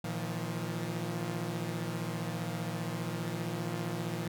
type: chord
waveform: sawtooth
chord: Bb suspended fourth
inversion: none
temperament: equal with one note detuned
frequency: 116.54 / 159.48 / 174.61 Hz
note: Bb2 / Eb3 / F3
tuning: 0 / +43 / 0 cents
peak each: -35 / -34 / -34 dBFS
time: 0.04-4.28 s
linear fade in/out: 5 ms
effects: none